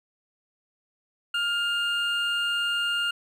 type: tone pair together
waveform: triangle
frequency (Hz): 1409 / 2818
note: F6 / F7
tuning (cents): +15 / +15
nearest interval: octave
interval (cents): 1200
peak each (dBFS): -25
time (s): 1.34-3.11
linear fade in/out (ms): 5
effects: none